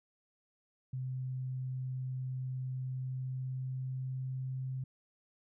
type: tone with pitch glide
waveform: sine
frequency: 129.2 to 130.63 Hz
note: C3 to C3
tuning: -21 to -2 cents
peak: -35 dBFS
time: 0.93-4.84 s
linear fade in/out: 5 ms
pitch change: +19 cents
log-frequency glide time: 2.7-4.67 s
effects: none